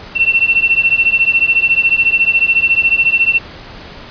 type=beating tone pair; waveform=sine; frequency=2700 / 2714 Hz; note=E7 / E7; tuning=+41 / +50 cents; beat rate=14 Hz; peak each=-12 dBFS; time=0.15-3.39 s; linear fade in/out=20 ms; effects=pink hiss -33 dBFS RMS until 4.1 s + resampled to 11025 Hz